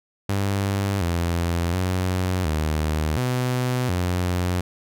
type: tone with pitch steps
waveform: sawtooth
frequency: 99 / 85.4 / 92.1 / 77.3 / 125.7 / 89.7 Hz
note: G2 / F2 / F#2 / D#2 / B2 / F2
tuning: +18 / -38 / -7 / -11 / +31 / +47 cents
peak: -17 dBFS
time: 0.29-4.61 s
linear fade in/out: 5 ms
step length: 720 ms
effects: none